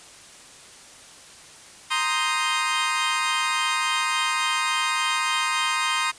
20% pulse chord, C minor seventh, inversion third, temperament equal, 932.3 / 1046.5 / 1244.5 / 1568 Hz, Bb5 / C6 / Eb6 / G6, 0 / 0 / 0 / 0 cents, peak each -24 / -21 / -21 / -26 dBFS, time 1.9-6.12 s, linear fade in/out 20 ms, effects white hiss -46 dBFS RMS until 6.18 s + resampled to 22050 Hz

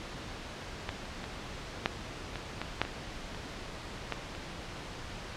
clicks, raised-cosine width 0.3 ms, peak -17 / -27 / -23 / -9 / -21 / -18 / -9 / -22 / -27 / -15 / -27 dBFS, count 11, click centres 0.891 / 1.055 / 1.241 / 1.859 / 2.357 / 2.616 / 2.816 / 2.851 / 3.347 / 4.123 / 4.35 s, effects pink hiss -42 dBFS RMS until 5.36 s + low-pass 5000 Hz 12 dB/octave

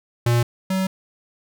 square tone pair in turn, 119.2 / 189.22 Hz, A#2 / F#3, +39 / +39 cents, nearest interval minor sixth, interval 800 cents, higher second, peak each -16 / -20 dBFS, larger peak first, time 0.26-0.43 / 0.7-0.87 s, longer neither, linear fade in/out 5 ms, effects none

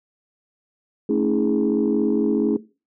sine chord, A major seventh, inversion none, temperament equal with one note detuned, 220 / 277.2 / 321.5 / 415.3 Hz, A3 / C#4 / E4 / G#4, 0 / 0 / -43 / 0 cents, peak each -22 dBFS, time 1.09-2.57 s, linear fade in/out 5 ms, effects noise-tail reverb RT60 0.3 s tail -18 dB re dry + tanh soft clip ceiling -10 dBFS

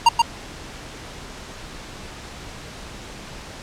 square tone with echo, 932.3 Hz, A#5, in tune, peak -9 dBFS, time 0.06-0.09 s, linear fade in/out 5 ms, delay 130 ms, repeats 1, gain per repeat -3 dB, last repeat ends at 0.22 s, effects pink hiss -37 dBFS RMS until 3.62 s + low-pass 7000 Hz 12 dB/octave

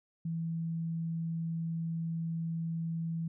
sine tone, 164.81 Hz, E3, in tune, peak -32 dBFS, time 0.25-3.28 s, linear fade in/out 5 ms, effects none

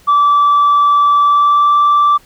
sine tone with pitch glide, 1159 to 1168.4 Hz, D6 to D6, -23 to -9 cents, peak -5 dBFS, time 0.07-2.18 s, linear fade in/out 20 ms, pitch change +14 cents, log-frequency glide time 1.23-1.75 s, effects tanh soft clip ceiling -5 dBFS + pink hiss -47 dBFS RMS until 2.25 s

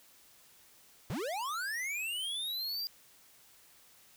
square linear sweep, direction up, 98 to 4829 Hz, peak -35 dBFS, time 1.1-2.87 s, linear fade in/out 0 ms, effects white hiss -61 dBFS RMS until 4.16 s

